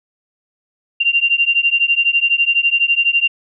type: beating tone pair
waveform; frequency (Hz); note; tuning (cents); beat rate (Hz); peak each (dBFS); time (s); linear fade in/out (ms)
sine; 2770 / 2782; F7 / F7; -15 / -7; 12; -15; 1-3.28; 10
effects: none